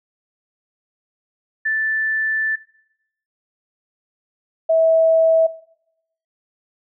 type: tone pair in turn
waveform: sine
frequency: 1760 / 649.6 Hz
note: A6 / E5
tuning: 0 / -26 cents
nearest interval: octave + perfect fourth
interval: 1726 cents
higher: first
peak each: -17 / -12 dBFS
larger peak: second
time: 1.65-2.56 / 4.69-5.47 s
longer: first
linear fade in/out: 10 ms
effects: noise-tail reverb RT60 0.8 s tail -20 dB re dry